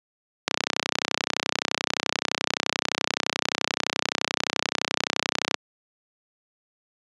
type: click train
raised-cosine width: 0.2 ms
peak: -3 dBFS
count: 161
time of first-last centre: 0.48-5.543 s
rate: 31.6 Hz
effects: high-pass 200 Hz 12 dB/octave + resampled to 22050 Hz